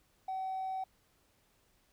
sine tone with hard clipping, 759 Hz, F#5, 44 cents sharp, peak -35 dBFS, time 0.28-0.84 s, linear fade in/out 5 ms, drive 1 dB, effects pink hiss -71 dBFS RMS until 1.92 s

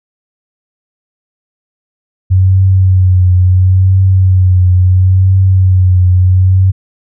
sine tone with vibrato, 92.9 Hz, F#2, 7 cents sharp, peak -4 dBFS, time 2.3-6.72 s, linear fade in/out 20 ms, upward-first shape triangle, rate 0.73 Hz, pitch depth 45 cents each way, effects none

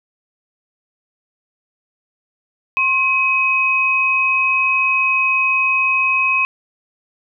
sine tone pair together, 1065.4 / 2534 Hz, C6 / D#7, +31 / +31 cents, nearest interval octave + minor third, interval 1500 cents, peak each -20 / -14 dBFS, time 2.77-6.45 s, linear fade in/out 0 ms, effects none

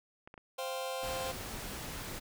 clicks, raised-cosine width 0.5 ms, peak -34 dBFS, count 3, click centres 0.275 / 0.341 / 0.378 s
sawtooth chord, C suspended fourth, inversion none, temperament just, 523.3 / 697.7 / 784.9 Hz, C5 / F5 / G5, 0 / -2 / +2 cents, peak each -33 / -39 / -39 dBFS, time 0.58-1.32 s, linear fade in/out 10 ms
pink noise, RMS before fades -42 dBFS, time 1.02-2.2 s, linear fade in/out 20 ms
effects none

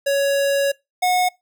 square tone pair in turn, 558 / 728.2 Hz, C#5 / F#5, +11 / -28 cents, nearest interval perfect fourth, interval 461 cents, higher second, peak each -17 / -16 dBFS, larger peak second, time 0.06-0.72 / 1.02-1.29 s, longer first, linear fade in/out 10 ms, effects noise-tail reverb RT60 0.2 s tail -23 dB re dry

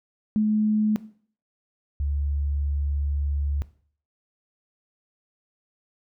sine tone pair in turn, 213.8 / 71.5 Hz, A3 / D2, -49 / -46 cents, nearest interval octave + perfect fifth, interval 1897 cents, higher first, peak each -18 / -23 dBFS, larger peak first, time 0.36-0.96 / 2-3.62 s, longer second, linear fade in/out 0 ms, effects noise-tail reverb RT60 0.5 s tail -17 dB re dry

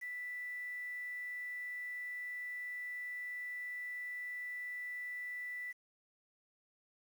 sine tone with quantisation, 1975.5 Hz, B6, in tune, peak -40 dBFS, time 0.01-5.73 s, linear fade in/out 20 ms, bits 10, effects none

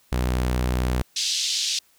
sawtooth tone, 62.2 Hz, B1, 13 cents sharp, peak -17 dBFS, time 0.12-1.02 s, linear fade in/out 0 ms
white band-pass noise, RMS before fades -25 dBFS, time 1.16-1.79 s, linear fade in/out 5 ms, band 3200 to 5900 Hz, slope 24 dB/octave
effects white hiss -60 dBFS RMS until 1.98 s

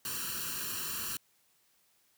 white noise with comb filter, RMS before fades -37 dBFS, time 0.05-1.17 s, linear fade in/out 2 ms, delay 0.7 ms, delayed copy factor +1, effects white hiss -70 dBFS RMS until 2.17 s + high-pass 60 Hz 12 dB/octave

